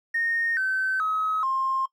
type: tone with pitch steps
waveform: triangle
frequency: 1847 / 1535.3 / 1276.2 / 1060.8 Hz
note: A#6 / G6 / D#6 / C6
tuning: -16 / -36 / +44 / +23 cents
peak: -19 dBFS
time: 0.14-1.86 s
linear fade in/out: 10 ms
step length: 430 ms
effects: noise-tail reverb RT60 0.1 s tail -20 dB re dry + tanh soft clip ceiling -20 dBFS